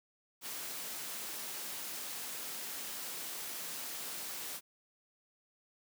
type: high-pass noise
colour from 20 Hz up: white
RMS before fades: -42 dBFS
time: 0.41-4.61 s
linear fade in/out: 50 ms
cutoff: 170 Hz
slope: 12 dB/octave
effects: none